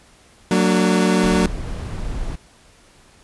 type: chord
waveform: 30% pulse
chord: Gb augmented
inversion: none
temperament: equal with one note detuned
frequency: 185 / 227.4 / 293.7 Hz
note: Gb3 / Bb3 / D4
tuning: 0 / -43 / 0 cents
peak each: -14 / -17 / -19 dBFS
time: 0.51-1.46 s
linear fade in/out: 2 ms
type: noise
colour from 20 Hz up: brown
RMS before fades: -26 dBFS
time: 1.23-2.36 s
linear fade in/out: 10 ms
effects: pink hiss -51 dBFS RMS until 3.23 s + resampled to 24000 Hz